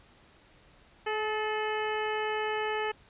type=harmonic tone with a mistuned harmonic; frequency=429 Hz; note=A4; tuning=44 cents flat; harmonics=1 / 2 / 3 / 4 / 5 / 6 / 7; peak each=-32 / -34 / -39 / -37 / -41 / -42 / -42 dBFS; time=1.06-2.92 s; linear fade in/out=10 ms; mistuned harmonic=4; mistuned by=+32 cents; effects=pink hiss -59 dBFS RMS until 3.09 s + resampled to 8000 Hz